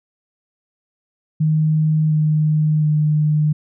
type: tone with pitch steps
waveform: sine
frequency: 155.56 / 153.68 / 151.83 Hz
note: D#3 / D#3 / D#3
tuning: 0 / -21 / -42 cents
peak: -13 dBFS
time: 1.4-3.53 s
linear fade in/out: 10 ms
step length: 710 ms
effects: none